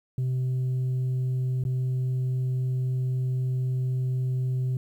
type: tone with dropouts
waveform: sine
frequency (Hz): 128.3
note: C3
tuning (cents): -34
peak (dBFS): -21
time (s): 0.18-4.77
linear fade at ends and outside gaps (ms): 2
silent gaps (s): 1.638-1.651
effects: tanh soft clip ceiling -23 dBFS + 10-bit